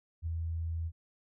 sine tone with ADSR envelope, 82.41 Hz, E2, in tune, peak -30 dBFS, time 0.22-0.92 s, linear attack 47 ms, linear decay 3 ms, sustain -2 dB, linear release 55 ms, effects none

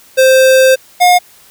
square tone pair in turn, 523.3 / 716.9 Hz, C5 / F5, 0 / +45 cents, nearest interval perfect fourth, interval 545 cents, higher second, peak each -5 dBFS, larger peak neither, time 0.17-0.76 / 1-1.19 s, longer first, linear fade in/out 20 ms, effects white hiss -43 dBFS RMS until 1.5 s

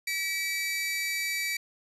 sawtooth tone pair together, 1934.1 / 2300 Hz, B6 / D7, -37 / -37 cents, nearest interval minor third, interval 300 cents, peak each -32 / -26 dBFS, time 0.07-1.57 s, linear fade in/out 5 ms, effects resampled to 32000 Hz + 10-bit

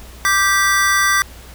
square chord, G major, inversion second, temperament just, 1176 / 1568 / 1960 Hz, D6 / G6 / B6, +2 / 0 / -14 cents, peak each -18 dBFS, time 0.25-1.22 s, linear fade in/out 0 ms, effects added 60 Hz sine -37 dBFS peak until 1.54 s + pink hiss -41 dBFS RMS until 1.54 s

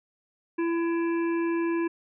harmonic tone with a mistuned harmonic, 335.9 Hz, E4, 33 cents sharp, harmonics 1 / 3 / 5 / 7 / 8, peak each -24 / -36 / -39 / -43 / -46 dBFS, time 0.58-1.88 s, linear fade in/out 10 ms, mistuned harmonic 8, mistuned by -19 cents, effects none

